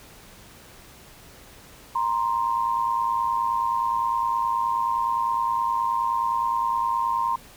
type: tone pair together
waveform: sine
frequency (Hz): 936.9 / 1046.5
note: A#5 / C6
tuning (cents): +8 / 0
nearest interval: major second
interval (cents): 192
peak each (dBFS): -24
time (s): 1.95-7.36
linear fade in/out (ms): 5
effects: pink hiss -48 dBFS RMS until 7.56 s